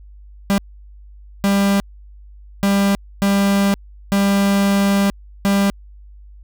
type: tone bursts at uneven times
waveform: 45% pulse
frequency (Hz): 198.7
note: G3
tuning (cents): +24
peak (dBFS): -13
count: 6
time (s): 0.5-0.58 / 1.44-1.8 / 2.63-2.95 / 3.22-3.74 / 4.12-5.1 / 5.45-5.7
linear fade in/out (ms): 0
effects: added 50 Hz sine -38 dBFS peak until 6.43 s